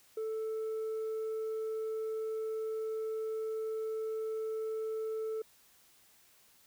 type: tone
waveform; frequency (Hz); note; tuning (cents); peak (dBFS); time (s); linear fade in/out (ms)
sine; 440; A4; 0; -31; 0.17-5.42; 5
effects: tanh soft clip ceiling -33 dBFS + white hiss -64 dBFS RMS until 6.66 s